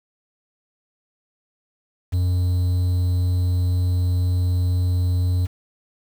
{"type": "tone with quantisation", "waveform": "triangle", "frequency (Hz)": 89.8, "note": "F2", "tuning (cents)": 49, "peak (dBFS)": -15, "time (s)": [2.12, 5.47], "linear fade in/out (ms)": 20, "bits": 7, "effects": []}